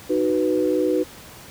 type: chord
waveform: sine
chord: B major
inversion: first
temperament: just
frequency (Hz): 308.7 / 370.4 / 493.9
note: D#4 / F#4 / B4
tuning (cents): -14 / +2 / 0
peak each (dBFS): -22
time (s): 0.09-1.04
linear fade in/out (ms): 20
effects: pink hiss -42 dBFS RMS until 1.5 s + high-pass 60 Hz 12 dB/octave